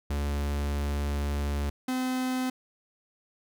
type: tone pair in turn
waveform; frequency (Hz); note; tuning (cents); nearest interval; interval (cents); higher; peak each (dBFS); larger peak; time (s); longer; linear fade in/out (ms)
45% pulse; 71.9 / 256.2; D2 / C4; -36 / -36; octave + minor seventh; 2200; second; -27; neither; 0.1-1.7 / 1.88-2.5; first; 5
effects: none